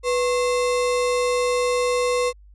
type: tone with sample-and-hold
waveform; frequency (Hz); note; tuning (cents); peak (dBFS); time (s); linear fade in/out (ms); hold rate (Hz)
sine; 493.9; B4; 0; -18; 0.03-2.33; 50; 1575
effects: added 50 Hz sine -45 dBFS peak until 2.54 s + resampled to 24000 Hz